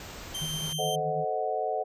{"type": "band-stop noise", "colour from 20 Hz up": "pink", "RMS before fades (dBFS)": -42, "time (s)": [0, 0.73], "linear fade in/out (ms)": 2, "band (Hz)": [8300, 13000], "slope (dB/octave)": 96}
{"type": "tone", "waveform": "sawtooth", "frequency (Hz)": 3136, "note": "G7", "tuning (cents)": 0, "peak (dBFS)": -29, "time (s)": [0.34, 0.96], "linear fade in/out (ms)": 10}
{"type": "tone with tremolo", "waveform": "sine", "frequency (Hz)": 155.6, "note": "D#3", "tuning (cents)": 0, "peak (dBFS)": -32, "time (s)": [0.41, 1.25], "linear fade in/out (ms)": 10, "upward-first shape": "sine", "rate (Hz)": 9.3, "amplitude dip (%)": 65}
{"type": "chord", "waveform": "sine", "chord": "A diminished seventh", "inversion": "none", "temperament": "equal", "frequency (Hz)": [440, 523.3, 622.3, 740], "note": ["A4", "C5", "Eb5", "Gb5"], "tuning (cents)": [0, 0, 0, 0], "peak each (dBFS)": [-33, -35, -33, -30], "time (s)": [0.78, 1.84], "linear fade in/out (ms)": 20}
{"effects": ["resampled to 32000 Hz"]}